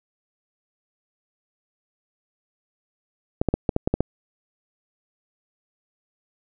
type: clicks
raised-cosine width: 2 ms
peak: -6 dBFS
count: 8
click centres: 3.415 / 3.487 / 3.54 / 3.692 / 3.764 / 3.875 / 3.94 / 4.006 s
effects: none